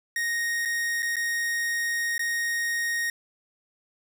45% pulse tone with dropouts, 1864.7 Hz, A#6, in tune, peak -25 dBFS, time 0.16-3.1 s, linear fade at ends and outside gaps 2 ms, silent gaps 0.652-0.656 / 1.023-1.028 / 1.158-1.166 / 2.18-2.193 s, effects none

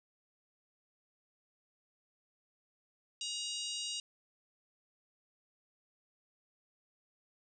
harmonic tone, 950 Hz, A#5, 33 cents sharp, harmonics 3 / 4 / 5 / 6 / 7 / 8 / 9, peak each -41 / -43 / -45 / -47 / -48 / -49 / -50 dBFS, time 3.21-4 s, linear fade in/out 2 ms, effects none

